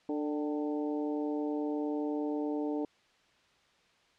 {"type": "harmonic tone with a mistuned harmonic", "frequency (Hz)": 148.4, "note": "D3", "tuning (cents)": 18, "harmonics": [2, 3, 4, 5, 6], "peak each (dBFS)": [-32, -37, -42, -45, -47], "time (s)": [0.09, 2.85], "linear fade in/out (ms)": 2, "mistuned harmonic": 5, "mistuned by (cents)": 62, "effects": ["white hiss -66 dBFS RMS until 4.18 s", "low-pass 4000 Hz 12 dB/octave"]}